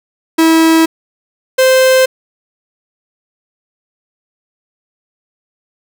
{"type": "tone pair in turn", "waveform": "45% pulse", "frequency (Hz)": [324.4, 520.1], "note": ["E4", "C5"], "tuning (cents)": [-28, -10], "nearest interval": "minor sixth", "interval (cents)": 818, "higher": "second", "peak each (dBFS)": -6, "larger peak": "neither", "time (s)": [[0.38, 0.86], [1.58, 2.06]], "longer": "neither", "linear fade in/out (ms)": 10, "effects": []}